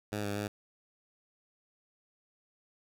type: tone with pitch steps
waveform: 10% pulse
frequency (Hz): 104.6 / 101.4 / 103.6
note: G#2 / G#2 / G#2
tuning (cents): +13 / -41 / -4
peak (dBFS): -25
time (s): 0.12-0.48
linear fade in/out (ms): 5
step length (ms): 120
effects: none